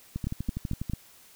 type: two click trains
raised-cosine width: 5 ms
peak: -17 / -19 dBFS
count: 4 / 10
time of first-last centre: 0.27-0.935 / 0.16-0.898 s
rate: 4.51 / 12.2 Hz
effects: white hiss -55 dBFS RMS until 1.35 s